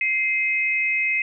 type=tone pair together; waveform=sine; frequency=2093 / 2542 Hz; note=C7 / D#7; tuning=0 / +36 cents; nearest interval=minor third; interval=336 cents; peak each=-22 dBFS; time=0.01-1.22 s; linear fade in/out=2 ms; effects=none